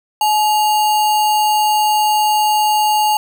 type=tone with sample-and-hold; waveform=sine; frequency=850 Hz; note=G#5; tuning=40 cents sharp; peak=-11 dBFS; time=0.21-3.17 s; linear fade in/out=2 ms; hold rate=3675 Hz; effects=none